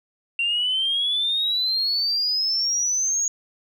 sine exponential sweep, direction up, 2742 to 6700 Hz, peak -19 dBFS, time 0.39-3.28 s, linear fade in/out 2 ms, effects tanh soft clip ceiling -15 dBFS

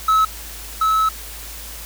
triangle tone pair in turn, 1293 / 1298 Hz, E6 / E6, -34 / -27 cents, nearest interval unison, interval 7 cents, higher second, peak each -10 / -12 dBFS, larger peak first, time 0.08-0.25 / 0.81-1.09 s, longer second, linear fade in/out 5 ms, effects added 54 Hz sine -36 dBFS peak until 1.85 s + white hiss -35 dBFS RMS until 1.85 s

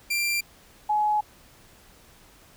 sawtooth / sine tone pair in turn, 2371 / 844.3 Hz, D7 / G#5, +16 / +28 cents, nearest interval octave + tritone, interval 1788 cents, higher first, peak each -20 dBFS, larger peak neither, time 0.1-0.41 / 0.89-1.21 s, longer second, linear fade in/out 10 ms, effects pink hiss -54 dBFS RMS until 2.56 s

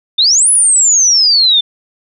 sine exponential two-way sweep, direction up then down, 3510 to 10310 to 3510 Hz, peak -6 dBFS, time 0.18-1.61 s, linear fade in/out 10 ms, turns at 0.5 s, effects none

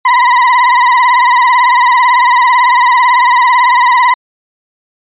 35% pulse tone with vibrato, 989 Hz, B5, 2 cents sharp, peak -3 dBFS, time 0.05-4.14 s, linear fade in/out 5 ms, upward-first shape triangle, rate 18 Hz, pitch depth 97 cents each way, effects resampled to 8000 Hz

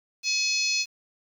harmonic tone with a mistuned harmonic, 850 Hz, G#5, 40 cents sharp, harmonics 3 / 4 / 5 / 6 / 7 / 8, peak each -27 / -38 / -28 / -31 / -30 / -38 dBFS, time 0.23-0.86 s, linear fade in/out 50 ms, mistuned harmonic 4, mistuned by +26 cents, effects 9-bit

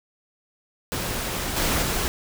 pink noise with level steps, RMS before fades -28 / -23 / -25 dBFS, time 0.92-2.08 s, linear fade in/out 0 ms, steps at 1.56 / 1.82 s, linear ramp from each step 10 ms, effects none

